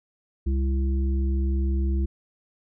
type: harmonic tone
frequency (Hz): 67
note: C2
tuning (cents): +42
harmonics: 1 / 3 / 5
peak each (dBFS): -21 / -33 / -34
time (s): 0.46-2.06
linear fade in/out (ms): 10
effects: none